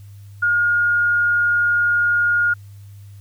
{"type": "tone", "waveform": "sine", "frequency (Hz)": 1426, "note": "F6", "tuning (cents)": 36, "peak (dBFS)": -14, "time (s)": [0.42, 2.54], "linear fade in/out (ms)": 10, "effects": ["added 100 Hz sine -37 dBFS peak until 3.2 s", "white hiss -57 dBFS RMS until 3.2 s"]}